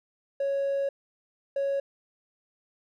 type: tone bursts at uneven times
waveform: triangle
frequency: 554 Hz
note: C#5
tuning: 1 cent flat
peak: -22 dBFS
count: 2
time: 0.4-0.89 / 1.56-1.8 s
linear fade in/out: 5 ms
effects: tanh soft clip ceiling -20 dBFS